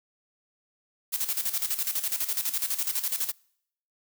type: noise with tremolo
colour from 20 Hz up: blue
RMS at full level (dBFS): -27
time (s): 1.12-3.32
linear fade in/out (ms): 20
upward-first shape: square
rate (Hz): 12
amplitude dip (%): 70
effects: noise-tail reverb RT60 0.7 s tail -26 dB re dry